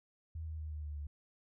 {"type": "tone with pitch steps", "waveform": "sine", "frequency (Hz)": [80.3, 78.78, 77.3, 75.84, 74.41, 73], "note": ["E2", "D#2", "D#2", "D#2", "D2", "D2"], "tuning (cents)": [-45, 22, -11, -44, 23, -10], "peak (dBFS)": -39, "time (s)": [0.35, 1.07], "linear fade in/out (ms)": 5, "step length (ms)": 120, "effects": []}